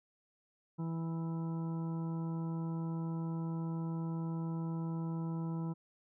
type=harmonic tone; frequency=164.3 Hz; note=E3; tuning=5 cents flat; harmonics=1 / 2 / 3 / 4 / 5 / 6 / 8; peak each=-35 / -44 / -53 / -59 / -55 / -52 / -58 dBFS; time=0.78-5.74 s; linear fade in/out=20 ms; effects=none